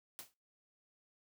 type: noise with exponential decay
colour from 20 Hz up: white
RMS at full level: -44 dBFS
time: 0.19-0.34 s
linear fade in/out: 0 ms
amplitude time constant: 31 ms
effects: noise-tail reverb RT60 0.3 s tail -25 dB re dry